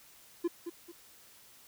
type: tone with echo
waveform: triangle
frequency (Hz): 343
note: F4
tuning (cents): -31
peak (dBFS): -25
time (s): 0.44-0.48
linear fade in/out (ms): 10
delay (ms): 220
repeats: 2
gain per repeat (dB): -9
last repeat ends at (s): 0.92
effects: white hiss -58 dBFS RMS until 1.67 s